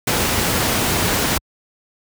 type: noise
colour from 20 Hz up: pink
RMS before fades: -18 dBFS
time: 0.07-1.38 s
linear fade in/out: 5 ms
effects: high-pass 60 Hz 12 dB/octave